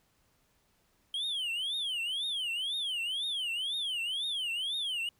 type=tone with vibrato; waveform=triangle; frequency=3160 Hz; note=G7; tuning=13 cents sharp; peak=-30 dBFS; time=1.14-5.09 s; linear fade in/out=2 ms; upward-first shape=triangle; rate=2 Hz; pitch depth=300 cents each way; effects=pink hiss -71 dBFS RMS until 5.19 s

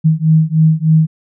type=beating tone pair; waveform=sine; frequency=156.8 / 160.1 Hz; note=D#3 / D#3; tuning=+14 / +50 cents; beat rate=3.3 Hz; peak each=-11 dBFS; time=0.04-1.07 s; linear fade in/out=20 ms; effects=none

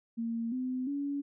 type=tone with pitch steps; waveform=sine; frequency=230 / 255.2 / 283.2 Hz; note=A#3 / C4 / C#4; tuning=-23 / -43 / +37 cents; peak=-31 dBFS; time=0.17-1.22 s; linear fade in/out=20 ms; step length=350 ms; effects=none

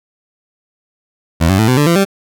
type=tone with pitch steps; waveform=20% pulse; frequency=82.41 / 95.21 / 110 / 127.09 / 146.84 / 169.65 / 196.01 Hz; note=E2 / G2 / A2 / C3 / D3 / F3 / G3; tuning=0 / -50 / 0 / -50 / 0 / -50 / 0 cents; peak=-4 dBFS; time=1.4-2.051 s; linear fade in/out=20 ms; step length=93 ms; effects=none

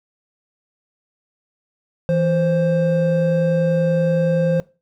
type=tone pair together; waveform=triangle; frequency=164.81 / 524.9 Hz; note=E3 / C5; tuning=0 / +5 cents; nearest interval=octave + minor sixth; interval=2005 cents; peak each=-16 dBFS; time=2.09-4.6 s; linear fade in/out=0 ms; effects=noise-tail reverb RT60 0.3 s tail -21 dB re dry

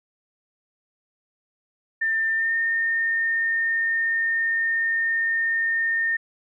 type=tone with pitch glide; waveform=sine; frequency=1794 to 1824.3 Hz; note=A6 to A#6; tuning=+33 to -38 cents; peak=-20 dBFS; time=2.01-6.17 s; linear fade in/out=10 ms; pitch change=+29 cents; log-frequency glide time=2.31-2.54 s; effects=none

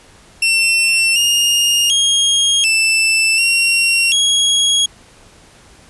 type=tone with pitch steps; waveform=sawtooth; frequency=2701 / 2835 / 3257 / 2652 / 2742 / 3310 Hz; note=E7 / F7 / G#7 / E7 / F7 / G#7; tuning=+42 / +25 / -34 / +10 / -32 / -6 cents; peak=-8 dBFS; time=0.42-4.86 s; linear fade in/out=5 ms; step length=740 ms; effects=pink hiss -45 dBFS RMS until 5.89 s + resampled to 24000 Hz

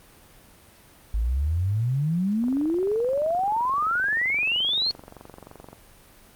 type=exponential sweep; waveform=sine; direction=up; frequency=51.6 to 4388 Hz; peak=-21 dBFS; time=1.14-4.91 s; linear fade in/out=0 ms
type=click train; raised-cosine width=1 ms; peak=-27 dBFS; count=77; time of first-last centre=2.44-5.73 s; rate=23.1 Hz
effects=pink hiss -52 dBFS RMS until 6.35 s + Opus 32 kbps

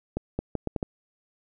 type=accelerating click train; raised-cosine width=2 ms; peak=-14 dBFS; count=6; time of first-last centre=0.17-0.828 s; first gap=220 ms; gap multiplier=0.74; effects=none

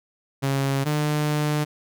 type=tone pair in turn; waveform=sawtooth; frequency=137 / 149.91 Hz; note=C#3 / D3; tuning=-20 / +36 cents; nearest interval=major second; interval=156 cents; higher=second; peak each=-17 dBFS; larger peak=neither; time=0.42-0.85 / 0.85-1.65 s; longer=second; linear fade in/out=20 ms; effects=none

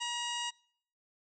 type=harmonic tone with a mistuned harmonic; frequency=954 Hz; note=A#5; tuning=40 cents sharp; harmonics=1 / 2 / 3 / 4 / 5 / 6 / 7 / 8 / 9; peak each=-39 / -43 / -37 / -45 / -51 / -47 / -52 / -45 / -54 dBFS; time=0-0.51 s; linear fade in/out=20 ms; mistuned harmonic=6; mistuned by=+25 cents; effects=noise-tail reverb RT60 0.6 s tail -25 dB re dry

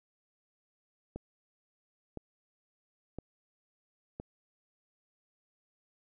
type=click train; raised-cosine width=2 ms; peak=-26 dBFS; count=4; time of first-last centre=1.16-4.2 s; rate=0.987 Hz; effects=none

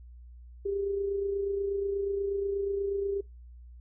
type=tone with amplitude modulation; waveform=sine; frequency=397.6 Hz; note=G4; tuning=25 cents sharp; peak=-26 dBFS; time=0.65-3.21 s; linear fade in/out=10 ms; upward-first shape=sine; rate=28.3 Hz; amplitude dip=45%; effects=noise-tail reverb RT60 0.2 s tail -24 dB re dry + added 60 Hz sine -46 dBFS peak until 3.8 s

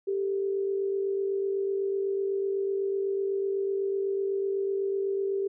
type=tone pair together; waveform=sine; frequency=392 / 440 Hz; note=G4 / A4; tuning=0 / 0 cents; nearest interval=major second; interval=200 cents; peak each=-26 / -36 dBFS; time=0.07-5.48 s; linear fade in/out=10 ms; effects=none

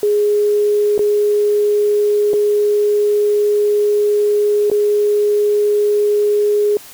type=tone with dropouts; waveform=sine; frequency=415.5 Hz; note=G#4; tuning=1 cent sharp; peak=-11 dBFS; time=0.03-6.77 s; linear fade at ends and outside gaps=1 ms; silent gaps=0.979-0.992 / 2.333-2.338 / 4.7-4.715 s; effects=white hiss -38 dBFS RMS until 6.93 s

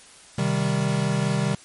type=chord; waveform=square; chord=C minor; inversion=none; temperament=equal; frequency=130.81 / 155.56 / 196 Hz; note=C3 / Eb3 / G3; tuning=0 / 0 / 0 cents; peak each=-26 dBFS; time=0.38-1.55 s; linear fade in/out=5 ms; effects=white hiss -48 dBFS RMS until 1.64 s + MP3 48 kbps

